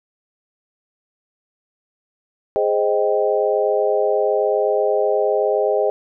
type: chord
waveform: sine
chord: Ab major seventh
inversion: none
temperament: equal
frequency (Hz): 415.3 / 523.3 / 622.3 / 784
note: Ab4 / C5 / Eb5 / G5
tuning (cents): 0 / 0 / 0 / 0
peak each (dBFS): -19 / -21 / -20 / -25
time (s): 2.56-5.9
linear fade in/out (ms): 0
effects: none